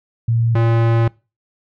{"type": "tone pair in turn", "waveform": ["sine", "square"], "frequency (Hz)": [115.6, 115.18], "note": ["A#2", "A#2"], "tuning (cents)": [-14, -20], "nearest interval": "unison", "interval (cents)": 6, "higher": "first", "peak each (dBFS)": -13, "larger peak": "neither", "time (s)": [[0.28, 0.55], [0.55, 1.08]], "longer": "second", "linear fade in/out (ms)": 5, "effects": ["noise-tail reverb RT60 0.3 s tail -24 dB re dry", "low-pass 2000 Hz 12 dB/octave"]}